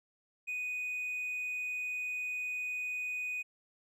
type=tone; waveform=triangle; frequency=2487 Hz; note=D#7; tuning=1 cent flat; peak=-32 dBFS; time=0.47-3.43 s; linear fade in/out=20 ms; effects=tanh soft clip ceiling -28 dBFS